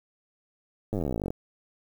slowing click train, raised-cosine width 2 ms, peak -17 dBFS, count 26, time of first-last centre 0.93-1.305 s, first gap 9 ms, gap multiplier 1.04, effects 8-bit

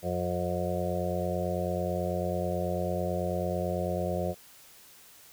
harmonic tone with a mistuned harmonic, 89.1 Hz, F2, 35 cents sharp, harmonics 1 / 2 / 4 / 5 / 6 / 7 / 8, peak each -35 / -34 / -37 / -39 / -34 / -35 / -38 dBFS, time 0.02-4.35 s, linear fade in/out 50 ms, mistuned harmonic 8, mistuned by +25 cents, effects white hiss -54 dBFS RMS until 5.32 s

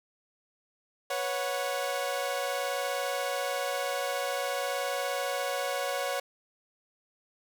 sawtooth chord, B suspended second, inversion none, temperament equal with one note detuned, 493.9 / 554.4 / 733.6 Hz, B4 / C#5 / F#5, 0 / 0 / -15 cents, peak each -33 / -28 / -31 dBFS, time 1.1-6.2 s, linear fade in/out 5 ms, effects none

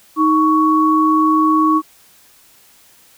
sine tone pair together, 313.2 / 1116.1 Hz, D#4 / C#6, +11 / +11 cents, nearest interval octave + minor seventh, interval 2200 cents, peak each -13 dBFS, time 0.16-1.82 s, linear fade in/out 50 ms, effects white hiss -49 dBFS RMS until 3.17 s

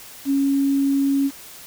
sine tone with quantisation, 276.4 Hz, C#4, 5 cents flat, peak -16 dBFS, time 0.25-1.31 s, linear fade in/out 50 ms, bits 7, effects white hiss -41 dBFS RMS until 1.66 s

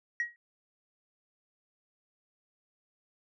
sine tone with exponential decay, 1900 Hz, A#6, 33 cents sharp, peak -23 dBFS, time 0.2-0.36 s, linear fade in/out 1 ms, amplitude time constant 33 ms, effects tanh soft clip ceiling -25 dBFS

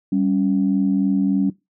sine tone pair together, 195.2 / 278.6 Hz, G3 / C#4, -7 / +9 cents, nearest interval tritone, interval 616 cents, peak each -18 dBFS, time 0.12-1.5 s, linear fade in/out 5 ms, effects noise-tail reverb RT60 0.2 s tail -19 dB re dry + tanh soft clip ceiling -8 dBFS

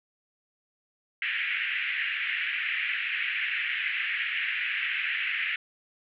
pink band-pass noise, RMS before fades -30 dBFS, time 1.22-5.56 s, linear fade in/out 2 ms, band 1700 to 2800 Hz, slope 48 dB/octave, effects none

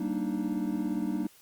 triangle chord, Eb major seventh, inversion first, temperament equal with one note detuned, 193.3 / 233.1 / 293.7 / 311.1 Hz, G3 / Bb3 / D4 / Eb4, -24 / 0 / 0 / 0 cents, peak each -32 dBFS, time 0-1.27 s, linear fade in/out 5 ms, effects white hiss -58 dBFS RMS until 1.41 s + Opus 48 kbps

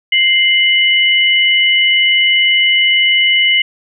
sine tone pair together, 2093 / 2960 Hz, C7 / F#7, 0 / 0 cents, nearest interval tritone, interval 600 cents, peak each -11 dBFS, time 0.12-3.62 s, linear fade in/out 5 ms, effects none

